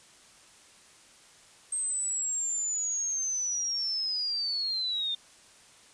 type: linear sweep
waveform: sine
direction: down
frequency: 8360 to 3602 Hz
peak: -28 dBFS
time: 1.72-5.15 s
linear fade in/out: 5 ms
effects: white hiss -56 dBFS RMS until 5.93 s + resampled to 22050 Hz